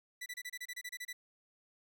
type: tone bursts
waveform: sawtooth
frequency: 1975.5 Hz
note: B6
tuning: in tune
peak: -37 dBFS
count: 12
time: 0.21-1.13 s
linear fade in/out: 10 ms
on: 51 ms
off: 28 ms
effects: none

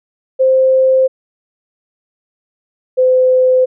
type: tone pair in turn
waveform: sine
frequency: 523.3 / 511.9 Hz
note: C5 / C5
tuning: 0 / -38 cents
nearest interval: unison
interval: 38 cents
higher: first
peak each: -7 dBFS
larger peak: neither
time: 0.39-1.08 / 2.97-3.66 s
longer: neither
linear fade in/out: 20 ms
effects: none

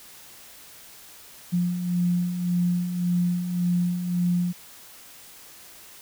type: beating tone pair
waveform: sine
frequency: 175.1 / 176.9 Hz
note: F3 / F3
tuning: +5 / +23 cents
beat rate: 1.8 Hz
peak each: -30 / -22 dBFS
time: 1.52-4.53 s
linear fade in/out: 20 ms
effects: white hiss -47 dBFS RMS until 6.01 s

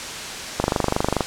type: click train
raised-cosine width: 1 ms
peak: -4 dBFS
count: 16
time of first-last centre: 0.6-1.207 s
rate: 24.7 Hz
effects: white hiss -30 dBFS RMS until 1.26 s + low-pass 7000 Hz 12 dB/octave

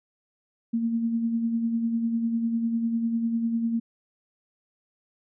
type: tone with tremolo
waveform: sine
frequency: 230.1 Hz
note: A#3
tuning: 22 cents flat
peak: -21 dBFS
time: 0.73-3.8 s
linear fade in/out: 10 ms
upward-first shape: sine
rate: 10 Hz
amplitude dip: 45%
effects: none

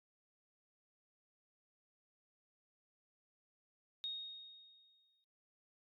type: tone with exponential decay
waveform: sine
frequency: 3729 Hz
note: A#7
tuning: in tune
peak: -37 dBFS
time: 4.04-5.24 s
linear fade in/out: 0 ms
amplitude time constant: 260 ms
effects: noise-tail reverb RT60 0.2 s tail -22 dB re dry + MP3 96 kbps

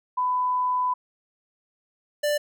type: tone pair in turn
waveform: sine / square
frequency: 1000 / 590.3 Hz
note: B5 / D5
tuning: +21 / +9 cents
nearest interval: major sixth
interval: 912 cents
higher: first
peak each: -21 / -22 dBFS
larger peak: first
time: 0.17-0.94 / 2.23-2.38 s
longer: first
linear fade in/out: 10 ms
effects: none

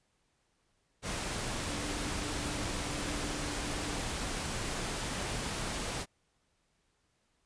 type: tone in noise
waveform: sine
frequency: 293.7 Hz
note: D4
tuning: in tune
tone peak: -43 dBFS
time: 1.57-4.02 s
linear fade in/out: 50 ms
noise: pink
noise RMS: -36 dBFS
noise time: 1.02-6.06 s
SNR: -10 dB
effects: pink hiss -75 dBFS RMS until 7.45 s + resampled to 22050 Hz

